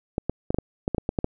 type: clicks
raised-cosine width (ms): 2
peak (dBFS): -10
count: 11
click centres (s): 0.181 / 0.296 / 0.505 / 0.545 / 0.586 / 0.879 / 0.947 / 0.982 / 1.091 / 1.188 / 1.244
effects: none

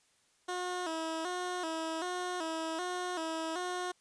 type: tone with vibrato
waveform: 15% pulse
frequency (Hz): 341.3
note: F4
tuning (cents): -40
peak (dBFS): -28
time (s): 0.48-3.92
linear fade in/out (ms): 10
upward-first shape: square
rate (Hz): 1.3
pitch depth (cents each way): 96
effects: white hiss -70 dBFS RMS until 4 s + resampled to 22050 Hz

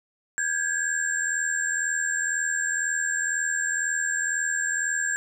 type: tone cluster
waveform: sine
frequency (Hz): 1600 / 1682 / 7460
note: G6 / G#6 / A#8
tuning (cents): +35 / +22 / 0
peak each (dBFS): -28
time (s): 0.38-5.16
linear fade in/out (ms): 0
effects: none

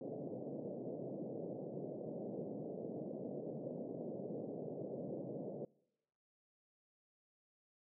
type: band-pass noise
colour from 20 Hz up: white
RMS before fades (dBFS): -45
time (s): 0.01-5.65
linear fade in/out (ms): 2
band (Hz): 130 to 600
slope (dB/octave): 48
effects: noise-tail reverb RT60 0.9 s tail -25 dB re dry

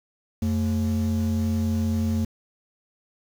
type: ring-modulated tone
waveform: triangle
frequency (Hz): 155.56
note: D#3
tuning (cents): 0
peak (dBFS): -16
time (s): 0.42-2.25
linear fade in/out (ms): 5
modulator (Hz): 66.8
effects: 7-bit

